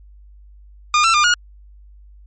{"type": "tone with pitch steps", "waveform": "sawtooth", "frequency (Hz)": [1215, 1341, 1204, 1438], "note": ["D#6", "E6", "D6", "F#6"], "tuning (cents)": [-42, 29, 43, -50], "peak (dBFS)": -8, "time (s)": [0.94, 1.34], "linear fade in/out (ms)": 2, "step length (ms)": 100, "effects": ["added 50 Hz sine -41 dBFS peak until 2.26 s", "MP3 32 kbps"]}